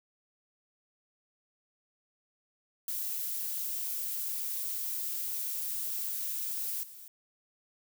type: noise with level steps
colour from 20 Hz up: violet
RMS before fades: -35 / -49 dBFS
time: 2.88-7.08 s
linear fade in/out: 2 ms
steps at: 6.83 s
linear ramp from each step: 5 ms
effects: none